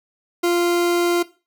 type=tone; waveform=40% pulse; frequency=347.6 Hz; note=F4; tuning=8 cents flat; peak=-15 dBFS; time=0.43-1.23 s; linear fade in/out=10 ms; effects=noise-tail reverb RT60 0.3 s tail -17 dB re dry